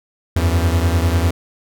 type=beating tone pair; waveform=45% pulse; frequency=83.1 / 93.1 Hz; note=E2 / F#2; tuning=+15 / +11 cents; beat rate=10 Hz; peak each=-15 / -19 dBFS; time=0.36-1.31 s; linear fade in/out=5 ms; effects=none